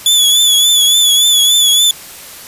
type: tone with vibrato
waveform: sawtooth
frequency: 3438 Hz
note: A7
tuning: 41 cents flat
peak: -4 dBFS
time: 0.06-1.91 s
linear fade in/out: 2 ms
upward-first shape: triangle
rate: 3.5 Hz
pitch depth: 61 cents each way
effects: white hiss -32 dBFS RMS until 2.47 s + resampled to 32000 Hz